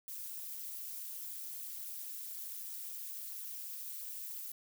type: noise with amplitude modulation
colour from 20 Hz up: violet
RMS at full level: -40 dBFS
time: 0.08-4.52 s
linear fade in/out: 2 ms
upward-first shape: sine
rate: 214 Hz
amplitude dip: 95%
effects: none